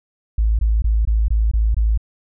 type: tone bursts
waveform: sine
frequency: 54.4 Hz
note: A1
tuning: 19 cents flat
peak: -13 dBFS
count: 7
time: 0.38-1.976 s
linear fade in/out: 5 ms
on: 210 ms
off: 21 ms
effects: none